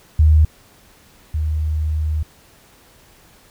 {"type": "tone pair in turn", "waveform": "sine", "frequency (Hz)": [77.3, 77.3], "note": ["D#2", "D#2"], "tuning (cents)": [-11, -11], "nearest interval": "unison", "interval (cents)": 0, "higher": "neither", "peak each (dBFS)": [-8, -17], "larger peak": "first", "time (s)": [[0.19, 0.45], [1.34, 2.23]], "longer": "second", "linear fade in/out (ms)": 5, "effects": ["pink hiss -50 dBFS RMS until 3.5 s"]}